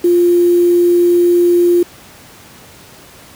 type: tone with quantisation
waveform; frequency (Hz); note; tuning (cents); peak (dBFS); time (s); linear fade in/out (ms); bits
sine; 349.2; F4; 0; -7; 0.04-1.83; 5; 5
effects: pink hiss -39 dBFS RMS until 3.35 s + high-pass 80 Hz 12 dB/octave